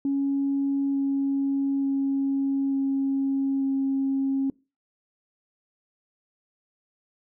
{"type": "tone with pitch steps", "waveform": "sine", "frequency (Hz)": [277.2, 275.6, 274, 272.4, 270.9], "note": ["C#4", "C#4", "C#4", "C#4", "C#4"], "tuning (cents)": [0, -10, -20, -30, -40], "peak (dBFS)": -21, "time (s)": [0.05, 4.5], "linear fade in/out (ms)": 2, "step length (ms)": 890, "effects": ["noise-tail reverb RT60 0.3 s tail -24 dB re dry", "tanh soft clip ceiling -17 dBFS"]}